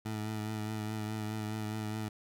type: tone with vibrato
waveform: 20% pulse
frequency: 107.9 Hz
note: A2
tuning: 33 cents flat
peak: -30 dBFS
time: 0.05-2.09 s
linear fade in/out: 10 ms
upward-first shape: triangle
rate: 4.8 Hz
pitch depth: 33 cents each way
effects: none

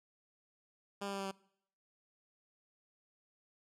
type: tone with pitch steps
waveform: 10% pulse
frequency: 200.3 / 198.57 / 196.86 / 195.16 / 193.48 Hz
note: G3 / G3 / G3 / G3 / G3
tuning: +38 / +23 / +8 / -7 / -22 cents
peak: -30 dBFS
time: 1.01-1.315 s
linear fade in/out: 10 ms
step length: 61 ms
effects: noise-tail reverb RT60 0.7 s tail -23 dB re dry + low-pass 10000 Hz 12 dB/octave

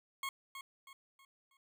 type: tone with echo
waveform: 20% pulse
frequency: 1088 Hz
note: C#6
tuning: 33 cents flat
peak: -32 dBFS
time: 0.23-0.29 s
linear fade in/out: 2 ms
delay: 320 ms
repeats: 4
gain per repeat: -8 dB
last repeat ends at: 1.57 s
effects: none

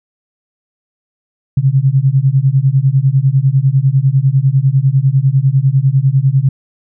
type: beating tone pair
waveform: sine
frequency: 130 / 140 Hz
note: C3 / C#3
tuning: -11 / +18 cents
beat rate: 10 Hz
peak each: -11 dBFS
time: 1.57-6.49 s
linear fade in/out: 5 ms
effects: none

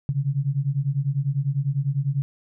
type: beating tone pair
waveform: sine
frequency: 133.9 / 143.9 Hz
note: C3 / D3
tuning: +40 / -35 cents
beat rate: 10 Hz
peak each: -24 dBFS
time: 0.09-2.22 s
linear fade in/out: 0 ms
effects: none

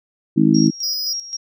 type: harmonic tone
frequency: 53.1 Hz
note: G#1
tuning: 39 cents sharp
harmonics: 3 / 4 / 5 / 6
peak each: -18 / -16 / -16 / -16 dBFS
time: 0.36-0.71 s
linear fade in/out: 20 ms
type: tone with tremolo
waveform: sine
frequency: 5600 Hz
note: F8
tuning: 4 cents sharp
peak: -22 dBFS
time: 0.54-1.37 s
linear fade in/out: 10 ms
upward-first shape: square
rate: 3.8 Hz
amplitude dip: 70%
type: tone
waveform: square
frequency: 5020 Hz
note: D#8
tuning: 15 cents sharp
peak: -22 dBFS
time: 0.83-1.13 s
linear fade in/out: 2 ms
effects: none

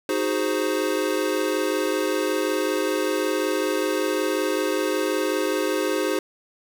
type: chord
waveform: square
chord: Ab dominant seventh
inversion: second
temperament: equal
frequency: 311.1 / 370 / 415.3 / 523.3 Hz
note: Eb4 / Gb4 / Ab4 / C5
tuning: 0 / 0 / 0 / 0 cents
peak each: -28 dBFS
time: 0.09-6.19 s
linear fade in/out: 2 ms
effects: none

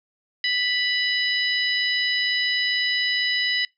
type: harmonic tone with a mistuned harmonic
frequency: 987.8 Hz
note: B5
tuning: in tune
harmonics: 2 / 3 / 4 / 5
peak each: -24 / -26 / -27 / -28 dBFS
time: 0.44-3.65 s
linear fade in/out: 2 ms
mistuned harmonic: 5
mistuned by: +22 cents
effects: noise-tail reverb RT60 0.2 s tail -25 dB re dry

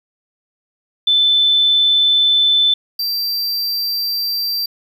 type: tone pair in turn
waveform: sine / square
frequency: 3521 / 4700 Hz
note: A7 / D8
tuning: 0 / +1 cents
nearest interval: perfect fourth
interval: 501 cents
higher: second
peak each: -10 / -18 dBFS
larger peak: first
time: 1.07-2.74 / 2.99-4.66 s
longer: neither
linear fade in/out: 5 ms
effects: 8-bit

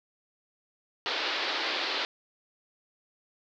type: band-pass noise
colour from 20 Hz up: white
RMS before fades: -31 dBFS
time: 1.06-2.05 s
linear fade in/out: 0 ms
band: 290 to 4600 Hz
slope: 48 dB/octave
effects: none

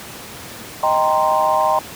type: chord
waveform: sine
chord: C minor seventh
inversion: first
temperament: equal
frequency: 622.3 / 784 / 932.3 / 1046.5 Hz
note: Eb5 / G5 / Bb5 / C6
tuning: 0 / 0 / 0 / 0 cents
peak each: -19 dBFS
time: 0.83-1.79 s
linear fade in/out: 2 ms
effects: pink hiss -34 dBFS RMS until 1.95 s + high-pass 100 Hz 12 dB/octave

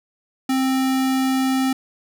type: tone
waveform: square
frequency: 263.2 Hz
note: C4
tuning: 10 cents sharp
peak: -18 dBFS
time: 0.49-1.73 s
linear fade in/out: 5 ms
effects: none

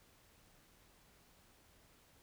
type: silence
effects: pink hiss -67 dBFS RMS until 2.22 s

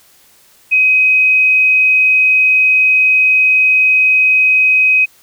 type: tone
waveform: sine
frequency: 2524 Hz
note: D#7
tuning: 24 cents sharp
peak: -7 dBFS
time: 0.71-5.06 s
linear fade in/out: 20 ms
effects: white hiss -48 dBFS RMS until 5.22 s

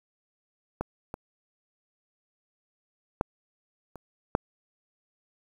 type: clicks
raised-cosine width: 1 ms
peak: -15 / -21 / -10 / -28 / -7 dBFS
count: 5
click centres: 0.81 / 1.141 / 3.211 / 3.957 / 4.351 s
effects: 8-bit

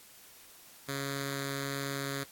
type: tone with notch filter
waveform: 5% pulse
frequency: 138.59 Hz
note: C#3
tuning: in tune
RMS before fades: -36 dBFS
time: 0.88-2.24 s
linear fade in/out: 10 ms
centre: 840 Hz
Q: 0.9
effects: white hiss -55 dBFS RMS until 2.31 s + AAC 64 kbps

